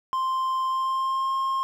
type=tone with pitch glide; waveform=triangle; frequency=1046.5 to 1067.9 Hz; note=C6 to C6; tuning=0 to +35 cents; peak=-21 dBFS; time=0.13-1.63 s; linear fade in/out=0 ms; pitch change=+35 cents; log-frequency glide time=0.66-1.33 s; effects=none